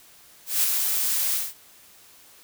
blue noise with ADSR envelope, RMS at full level -20 dBFS, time 0.46-1.54 s, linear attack 170 ms, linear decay 23 ms, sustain -4 dB, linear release 200 ms, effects white hiss -52 dBFS RMS until 2.43 s

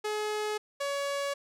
sawtooth tone pair in turn, 423.9 / 563 Hz, G#4 / C#5, +35 / +27 cents, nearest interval perfect fourth, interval 492 cents, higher second, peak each -26 dBFS, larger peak neither, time 0.04-0.58 / 0.8-1.34 s, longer neither, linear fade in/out 10 ms, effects low-pass 10000 Hz 12 dB/octave

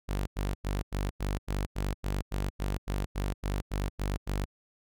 sawtooth tone bursts, 49 Hz, G1, in tune, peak -25 dBFS, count 16, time 0.08-4.455 s, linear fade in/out 20 ms, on 190 ms, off 89 ms, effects none

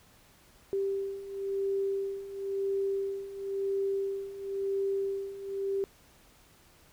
sine beating tone pair, 392 / 392.97 Hz, G4 / G4, 0 / +4 cents, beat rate 0.97 Hz, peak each -35 / -31 dBFS, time 0.73-5.84 s, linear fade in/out 0 ms, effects pink hiss -60 dBFS RMS until 6.92 s

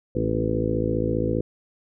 harmonic tone with a mistuned harmonic, 55 Hz, A1, in tune, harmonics 1 / 2 / 3 / 4 / 5 / 6 / 7 / 8 / 9, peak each -32 / -28 / -31 / -32 / -30 / -29 / -31 / -31 / -28 dBFS, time 0.15-1.41 s, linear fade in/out 5 ms, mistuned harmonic 4, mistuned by +45 cents, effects none

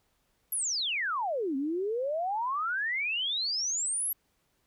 sine exponential two-way sweep, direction down then up, 11840 to 261.3 to 11840 Hz, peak -28 dBFS, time 0.52-4.13 s, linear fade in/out 5 ms, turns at 1.56 s, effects pink hiss -73 dBFS RMS until 4.66 s

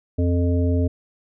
harmonic tone, 87.31 Hz, F2, in tune, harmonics 1 / 3 / 5 / 7, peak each -18 / -23 / -28 / -31 dBFS, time 0.18-0.88 s, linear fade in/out 10 ms, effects none

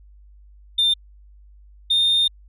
sine tone pair in turn, 3603 / 3643 Hz, A7 / A#7, +40 / -41 cents, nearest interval unison, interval 19 cents, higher second, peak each -13 dBFS, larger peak neither, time 0.78-0.94 / 1.9-2.28 s, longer second, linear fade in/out 10 ms, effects tanh soft clip ceiling -13 dBFS + added 50 Hz sine -45 dBFS peak until 2.48 s

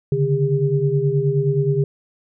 sine tone cluster, 138.5 / 148 / 402.7 Hz, C#3 / D3 / G4, -1 / +14 / +47 cents, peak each -20 dBFS, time 0.12-1.84 s, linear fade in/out 2 ms, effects none

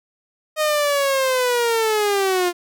sawtooth linear sweep, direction down, 622.3 to 347.3 Hz, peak -13 dBFS, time 0.56-2.53 s, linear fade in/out 50 ms, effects none

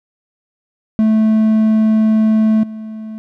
triangle tone with level steps, 218.4 Hz, A3, 13 cents flat, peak -7 / -23 dBFS, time 0.99-3.18 s, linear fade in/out 0 ms, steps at 2.63 s, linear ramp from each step 5 ms, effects none

